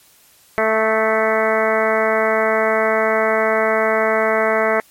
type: harmonic tone with a mistuned harmonic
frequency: 220 Hz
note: A3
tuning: in tune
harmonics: 1 / 2 / 3 / 4 / 5 / 6 / 7 / 8 / 9 / 10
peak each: -27 / -20 / -18 / -26 / -25 / -24 / -26 / -28 / -23 / -29 dBFS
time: 0.58-4.8 s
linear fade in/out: 0 ms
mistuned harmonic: 6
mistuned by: -17 cents
effects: white hiss -51 dBFS RMS until 4.9 s + MP3 64 kbps